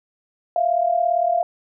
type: tone pair together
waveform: sine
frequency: 662 / 699.7 Hz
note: E5 / F5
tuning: +7 / +3 cents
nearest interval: minor second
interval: 96 cents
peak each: -21 / -18 dBFS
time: 0.56-1.43 s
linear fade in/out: 2 ms
effects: none